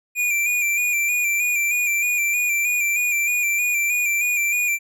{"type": "tone with vibrato", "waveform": "square", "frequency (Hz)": 2400, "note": "D7", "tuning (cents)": 37, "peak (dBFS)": -19, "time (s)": [0.15, 4.79], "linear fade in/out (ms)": 50, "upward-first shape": "square", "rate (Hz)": 3.2, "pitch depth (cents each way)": 36, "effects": []}